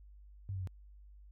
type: tone with pitch steps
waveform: sine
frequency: 97.6 / 94.71 / 91.91 Hz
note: G2 / F#2 / F#2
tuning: -7 / +41 / -11 cents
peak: -36 dBFS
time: 0.49-0.673 s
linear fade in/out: 0 ms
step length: 61 ms
effects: added 50 Hz sine -53 dBFS peak until 1.31 s